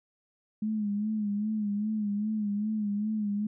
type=tone with vibrato; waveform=sine; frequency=210.2 Hz; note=G#3; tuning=21 cents sharp; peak=-27 dBFS; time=0.62-3.47 s; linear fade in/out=5 ms; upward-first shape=sine; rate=2.5 Hz; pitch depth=63 cents each way; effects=none